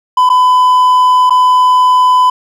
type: tone with dropouts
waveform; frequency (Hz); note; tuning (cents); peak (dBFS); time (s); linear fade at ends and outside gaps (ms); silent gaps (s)
triangle; 1005; B5; +30; -3; 0.17-2.3; 5; 0.292-0.299 / 1.297-1.305
effects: none

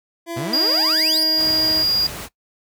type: tone with pitch glide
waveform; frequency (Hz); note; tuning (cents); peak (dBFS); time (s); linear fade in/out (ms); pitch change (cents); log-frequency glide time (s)
25% pulse; 337.3 to 316.5; E4 to D#4; +40 to +30; -22; 0.26-1.85; 50; -110; 0.41-0.63
type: exponential sweep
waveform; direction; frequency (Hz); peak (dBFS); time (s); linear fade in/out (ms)
sawtooth; up; 114.2 to 5588; -21; 0.36-1.24; 10
type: tone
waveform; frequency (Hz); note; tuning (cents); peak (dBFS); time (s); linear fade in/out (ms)
triangle; 4835; D8; +50; -14; 0.53-2.07; 5
type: noise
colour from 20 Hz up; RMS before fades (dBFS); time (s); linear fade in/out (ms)
pink; -31; 1.36-2.29; 50
effects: noise-tail reverb RT60 0.1 s tail -19 dB re dry + high-pass 60 Hz 12 dB/octave

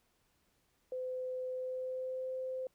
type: tone with pitch glide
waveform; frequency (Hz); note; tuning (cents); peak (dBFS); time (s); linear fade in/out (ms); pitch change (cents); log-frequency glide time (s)
sine; 510 to 517.4; C5 to C5; -44 to -19; -36; 0.92-2.67; 2; +25; 1.48-2.31
effects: pink hiss -75 dBFS RMS until 2.74 s

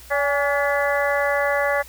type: harmonic tone with a mistuned harmonic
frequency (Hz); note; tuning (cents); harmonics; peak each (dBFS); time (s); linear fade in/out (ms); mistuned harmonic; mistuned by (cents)
285.5; D4; -49; 2 / 3 / 4 / 5 / 6 / 7; -21 / -27 / -28 / -30 / -25 / -27; 0.1-1.83; 20; 3; -56
effects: added 60 Hz sine -45 dBFS peak until 1.88 s + white hiss -45 dBFS RMS until 1.88 s

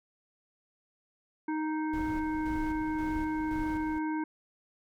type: harmonic tone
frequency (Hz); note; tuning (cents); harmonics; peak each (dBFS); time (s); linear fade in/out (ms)
311.1; D#4; 0; 1 / 3 / 5 / 7; -30 / -37 / -43 / -48; 1.48-4.24; 5
type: noise with tremolo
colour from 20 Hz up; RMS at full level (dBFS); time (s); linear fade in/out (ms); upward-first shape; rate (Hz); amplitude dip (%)
brown; -39; 1.93-3.99; 5; square; 1.9; 50
effects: none

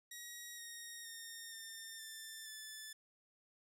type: tone with pitch steps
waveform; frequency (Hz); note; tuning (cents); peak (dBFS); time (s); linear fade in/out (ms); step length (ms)
10% pulse; 1900 / 1868.4 / 1837.4 / 1806.9 / 1776.9 / 1747.3; A#6 / A#6 / A#6 / A6 / A6 / A6; +33 / +3 / -25 / +46 / +17 / -13; -39; 0.11-2.93; 5; 470
effects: none

